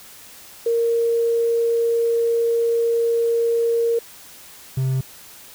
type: tone pair in turn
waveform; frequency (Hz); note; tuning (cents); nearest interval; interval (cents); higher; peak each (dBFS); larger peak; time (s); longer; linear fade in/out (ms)
sine / triangle; 464.4 / 131.53; A#4 / C3; -7 / +9; octave + minor seventh; 2184; first; -16; neither; 0.66-3.99 / 4.77-5.01; first; 5
effects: white hiss -43 dBFS RMS until 5.54 s

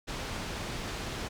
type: low-pass noise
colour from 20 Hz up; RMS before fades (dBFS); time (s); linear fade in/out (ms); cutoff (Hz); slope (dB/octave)
pink; -37; 0.07-1.29; 20; 6100; 12
effects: none

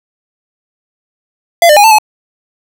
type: tone with pitch steps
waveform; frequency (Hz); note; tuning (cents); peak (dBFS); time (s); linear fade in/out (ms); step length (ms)
square; 681 / 599 / 821 / 887 / 855; F5 / D5 / G#5 / A5 / A5; -44 / +34 / -20 / +14 / -50; -3; 1.62-1.985; 2; 73
effects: none

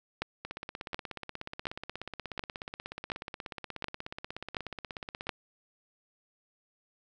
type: two click trains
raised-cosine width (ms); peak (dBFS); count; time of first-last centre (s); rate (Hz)
0.3; -15 / -22; 8 / 81; 0.22-5.292 / 0.45-5.269; 1.38 / 16.6
effects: none

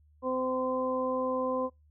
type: harmonic tone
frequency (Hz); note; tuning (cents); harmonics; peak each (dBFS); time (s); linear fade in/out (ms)
257.5; C4; -28; 1 / 2 / 3 / 4; -34 / -30 / -44 / -34; 0.22-1.7; 50
effects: noise-tail reverb RT60 0.2 s tail -24 dB re dry + added 75 Hz sine -59 dBFS peak until 1.9 s

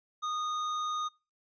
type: tone with hard clipping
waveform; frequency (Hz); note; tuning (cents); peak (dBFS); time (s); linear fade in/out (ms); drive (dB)
triangle; 1234; D#6; -15; -33; 0.22-1.09; 20; 15
effects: noise-tail reverb RT60 0.3 s tail -24 dB re dry + resampled to 16000 Hz

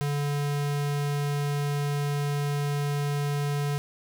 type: tone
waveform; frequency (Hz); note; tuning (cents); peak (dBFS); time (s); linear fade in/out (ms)
square; 144.3; D3; -30; -26; 0.01-3.78; 0
effects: none

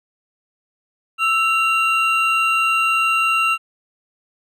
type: tone pair together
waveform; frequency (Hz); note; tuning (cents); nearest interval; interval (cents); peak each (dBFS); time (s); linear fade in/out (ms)
triangle; 1318.5 / 2763; E6 / F7; 0 / -19; octave + minor second; 1281; -16; 1.18-3.58; 50
effects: none

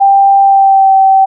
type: tone with pitch glide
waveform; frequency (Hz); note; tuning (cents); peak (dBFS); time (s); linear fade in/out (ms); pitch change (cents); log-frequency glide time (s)
sine; 789 to 771.9; G5 to G5; +11 to -27; -3; 0-1.26; 20; -38; 0.4-0.94
effects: none

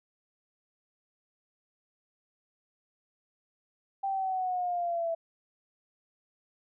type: linear sweep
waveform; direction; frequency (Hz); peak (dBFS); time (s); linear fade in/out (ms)
sine; down; 787 to 659.3; -28; 4.03-5.15; 10
effects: none

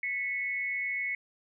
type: tone pair together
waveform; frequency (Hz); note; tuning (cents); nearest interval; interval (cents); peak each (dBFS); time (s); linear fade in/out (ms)
sine; 1975.5 / 2203; B6 / C#7; 0 / -11; major second; 189; -35 / -31; 0.03-1.15; 2
effects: none

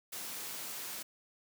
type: noise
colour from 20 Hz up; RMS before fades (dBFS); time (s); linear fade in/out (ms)
white; -42; 0.12-1.03; 10
effects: high-pass 150 Hz 12 dB/octave

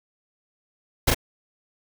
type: noise with echo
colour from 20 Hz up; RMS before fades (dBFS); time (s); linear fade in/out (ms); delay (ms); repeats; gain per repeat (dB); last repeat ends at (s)
pink; -18; 1.07-1.11; 10; 36; 1; -2; 1.146
effects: none

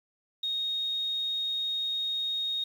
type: tone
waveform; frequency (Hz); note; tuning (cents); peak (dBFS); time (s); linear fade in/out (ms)
sine; 3729; A#7; 0; -28; 0.43-2.64; 5
effects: 9-bit

